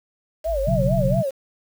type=tone with vibrato; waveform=sine; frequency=601 Hz; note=D5; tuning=40 cents sharp; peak=-21 dBFS; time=0.44-1.31 s; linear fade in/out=20 ms; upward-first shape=sine; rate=4.4 Hz; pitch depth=200 cents each way
type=linear sweep; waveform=sine; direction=down; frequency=54 to 36.41 Hz; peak=-25 dBFS; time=0.45-1.19 s; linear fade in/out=50 ms
type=chord; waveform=sine; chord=B suspended second; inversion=none; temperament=just; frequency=123.47 / 138.9 / 185.21 Hz; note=B2 / C#3 / F#3; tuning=0 / +4 / +2 cents; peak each=-23 dBFS; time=0.67-1.23 s; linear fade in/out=10 ms
effects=7-bit